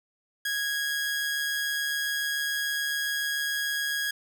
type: tone with amplitude modulation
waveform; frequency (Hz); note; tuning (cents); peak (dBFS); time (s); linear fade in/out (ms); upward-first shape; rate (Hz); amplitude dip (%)
sawtooth; 1651; G#6; -11; -22; 0.45-4.11; 5; sine; 147; 30
effects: none